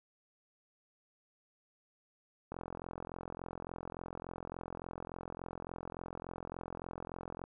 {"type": "click train", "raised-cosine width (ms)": 1, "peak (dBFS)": -28, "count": 215, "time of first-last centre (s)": [2.52, 7.44], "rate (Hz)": 43.5, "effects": []}